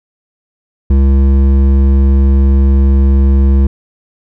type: tone with hard clipping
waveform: triangle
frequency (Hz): 67.8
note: C#2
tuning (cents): -38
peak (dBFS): -7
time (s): 0.9-3.67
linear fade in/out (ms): 5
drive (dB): 14
effects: none